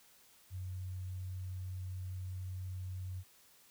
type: tone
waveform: sine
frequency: 92.5 Hz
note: F#2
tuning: in tune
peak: -39 dBFS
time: 0.5-3.24 s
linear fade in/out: 50 ms
effects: white hiss -64 dBFS RMS until 3.7 s

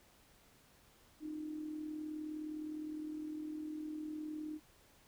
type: tone with amplitude modulation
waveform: sine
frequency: 306.7 Hz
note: D#4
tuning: 25 cents flat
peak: -38 dBFS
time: 1.2-4.6 s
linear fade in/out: 50 ms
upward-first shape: sine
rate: 39.6 Hz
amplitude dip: 50%
effects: pink hiss -66 dBFS RMS until 5.07 s

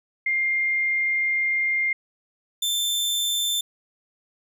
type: tone pair in turn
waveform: sine / sawtooth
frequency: 2111 / 3550 Hz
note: C7 / A7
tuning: +15 / +15 cents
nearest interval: major sixth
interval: 900 cents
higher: second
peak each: -20 / -19 dBFS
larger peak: second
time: 0.26-1.93 / 2.62-3.61 s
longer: first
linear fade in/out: 5 ms
effects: none

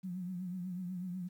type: tone with vibrato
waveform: sine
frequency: 181.5 Hz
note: F#3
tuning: 33 cents flat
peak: -37 dBFS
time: 0.03-1.29 s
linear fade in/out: 20 ms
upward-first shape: triangle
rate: 8.1 Hz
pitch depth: 82 cents each way
effects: 11-bit

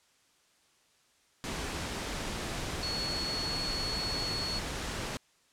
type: tone in noise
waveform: sine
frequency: 4374 Hz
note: C#8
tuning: 24 cents flat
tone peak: -33 dBFS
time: 2.83-4.59 s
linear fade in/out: 0 ms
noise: pink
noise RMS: -36 dBFS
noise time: 1.44-5.17 s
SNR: 0 dB
effects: white hiss -67 dBFS RMS until 5.52 s + low-pass 8000 Hz 12 dB/octave

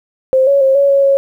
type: tone with pitch steps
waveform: sine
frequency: 524 / 558 / 535 / 560 / 554 / 550 Hz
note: C5 / C#5 / C5 / C#5 / C#5 / C#5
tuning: +2 / +11 / +38 / +18 / -1 / -14 cents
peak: -7 dBFS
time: 0.33-1.17 s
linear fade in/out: 0 ms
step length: 140 ms
effects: 8-bit

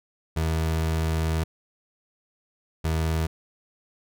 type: tone bursts at uneven times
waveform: 30% pulse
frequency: 80.4 Hz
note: E2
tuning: 43 cents flat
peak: -20 dBFS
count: 2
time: 0.36-1.44 / 2.84-3.27 s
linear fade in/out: 10 ms
effects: none

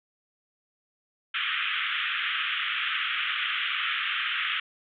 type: band-pass noise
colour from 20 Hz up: white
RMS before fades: -29 dBFS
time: 1.34-4.6 s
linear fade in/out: 5 ms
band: 1200 to 3400 Hz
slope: 96 dB/octave
effects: none

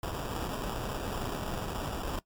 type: noise with sample-and-hold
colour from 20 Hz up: pink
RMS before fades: -35 dBFS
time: 0.03-2.19 s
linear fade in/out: 2 ms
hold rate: 2100 Hz
effects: noise-tail reverb RT60 0.1 s tail -19 dB re dry + MP3 96 kbps

